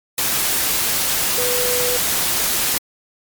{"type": "tone in noise", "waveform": "sine", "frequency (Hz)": 493.9, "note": "B4", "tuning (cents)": 0, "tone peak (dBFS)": -21, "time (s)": [1.38, 1.97], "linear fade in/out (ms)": 2, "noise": "white", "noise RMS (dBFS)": -19, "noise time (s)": [0.18, 2.78], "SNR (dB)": -5, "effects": ["MP3 96 kbps"]}